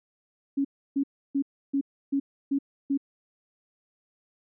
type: tone bursts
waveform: sine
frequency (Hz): 277.2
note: C#4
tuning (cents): 0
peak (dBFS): -22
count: 7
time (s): 0.57-2.976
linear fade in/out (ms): 10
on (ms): 78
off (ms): 310
effects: none